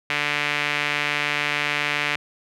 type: tone with band-pass filter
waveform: sawtooth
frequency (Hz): 146.83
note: D3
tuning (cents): 0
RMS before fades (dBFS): -24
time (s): 0.1-2.16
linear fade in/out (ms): 2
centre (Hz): 2300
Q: 2.4
effects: none